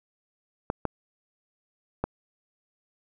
clicks, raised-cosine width 1 ms, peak -12 dBFS, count 3, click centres 0.701 / 0.853 / 2.04 s, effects none

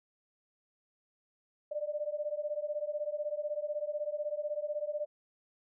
sine beating tone pair, 588 / 604 Hz, D5 / D5, +2 / +48 cents, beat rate 16 Hz, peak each -36 / -36 dBFS, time 1.71-5.06 s, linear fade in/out 10 ms, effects none

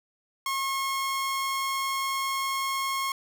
sawtooth tone, 1083 Hz, C#6, 41 cents flat, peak -23 dBFS, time 0.46-3.12 s, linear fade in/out 2 ms, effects none

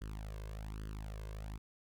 sawtooth tone with flanger, 52.7 Hz, G#1, 26 cents sharp, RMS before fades -44 dBFS, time 0.01-1.58 s, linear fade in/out 10 ms, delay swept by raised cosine 0.63 to 1.93 ms, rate 1.2 Hz, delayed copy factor +0.95, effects none

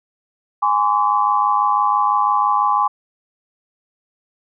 sine tone cluster, 826 / 1035 / 1141 Hz, G#5 / C6 / C#6, -10 / -19 / +50 cents, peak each -18 dBFS, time 0.62-2.88 s, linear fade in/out 10 ms, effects none

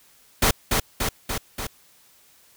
pink noise with echo, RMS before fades -18 dBFS, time 0.42-0.51 s, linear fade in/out 5 ms, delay 290 ms, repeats 4, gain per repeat -3 dB, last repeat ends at 1.67 s, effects white hiss -56 dBFS RMS until 2.56 s

